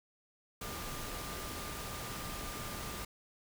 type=tone in noise; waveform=sine; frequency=1198 Hz; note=D6; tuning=34 cents sharp; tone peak=-49 dBFS; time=0.61-3.05 s; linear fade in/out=5 ms; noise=pink; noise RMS=-42 dBFS; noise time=0.61-3.05 s; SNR=-10 dB; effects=none